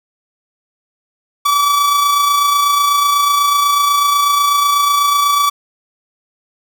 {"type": "tone with amplitude modulation", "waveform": "45% pulse", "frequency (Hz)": 1150, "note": "D6", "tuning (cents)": -37, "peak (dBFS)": -9, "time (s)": [1.45, 5.5], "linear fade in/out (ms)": 10, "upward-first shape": "sine", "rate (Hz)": 28.1, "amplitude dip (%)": 35, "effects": []}